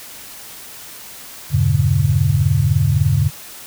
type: chord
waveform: sine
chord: E diminished seventh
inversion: none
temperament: just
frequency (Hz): 82.41 / 98.89 / 118.67 / 142.4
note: E2 / G2 / Bb2 / Db3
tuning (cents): 0 / +16 / +31 / +47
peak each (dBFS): -21 / -17 / -19 / -16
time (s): 1.5-3.31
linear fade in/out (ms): 50
effects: white hiss -36 dBFS RMS until 3.66 s